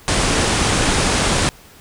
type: low-pass noise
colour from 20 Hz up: pink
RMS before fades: -17 dBFS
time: 0.08-1.49 s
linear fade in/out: 0 ms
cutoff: 10000 Hz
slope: 96 dB/octave
effects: pink hiss -45 dBFS RMS until 1.8 s